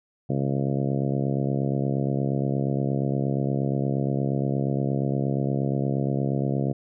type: harmonic tone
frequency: 68.5 Hz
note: C#2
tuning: 20 cents flat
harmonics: 2 / 3 / 4 / 5 / 6 / 7 / 8 / 9 / 10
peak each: -25 / -29 / -31 / -33 / -35 / -36 / -37 / -38 / -39 dBFS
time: 0.29-6.73 s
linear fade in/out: 10 ms
effects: none